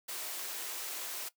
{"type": "high-pass noise", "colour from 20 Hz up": "white", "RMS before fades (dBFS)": -40, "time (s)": [0.08, 1.29], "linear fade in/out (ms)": 10, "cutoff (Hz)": 320, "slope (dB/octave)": 24, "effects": ["noise-tail reverb RT60 0.1 s tail -17 dB re dry"]}